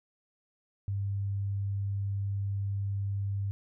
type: tone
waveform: sine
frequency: 99.4 Hz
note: G2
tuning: 25 cents sharp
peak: -29 dBFS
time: 0.88-3.51 s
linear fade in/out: 0 ms
effects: none